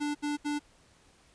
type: tone bursts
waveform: square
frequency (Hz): 293.7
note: D4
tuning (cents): 0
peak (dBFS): -30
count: 3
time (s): 0-0.594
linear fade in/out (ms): 20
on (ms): 150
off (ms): 72
effects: pink hiss -62 dBFS RMS until 1.34 s + resampled to 22050 Hz